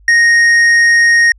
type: tone with tanh clipping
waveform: sine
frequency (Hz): 1864.7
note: A#6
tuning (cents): 0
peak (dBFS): -7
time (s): 0.08-1.32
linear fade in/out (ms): 2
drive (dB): 8
effects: added 50 Hz sine -41 dBFS peak until 1.38 s + resampled to 22050 Hz